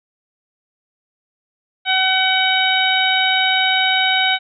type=harmonic tone; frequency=755 Hz; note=F#5; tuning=35 cents sharp; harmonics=1 / 2 / 3 / 4 / 5; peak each=-20 / -20 / -20 / -20 / -20 dBFS; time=1.85-4.39 s; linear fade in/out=50 ms; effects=none